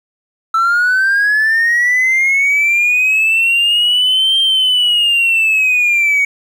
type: linear two-way sweep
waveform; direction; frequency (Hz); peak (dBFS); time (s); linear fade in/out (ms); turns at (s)
triangle; up then down; 1317 to 3168 to 2234; -7; 0.54-6.25; 5; 4.39
effects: tanh soft clip ceiling -5 dBFS + 8-bit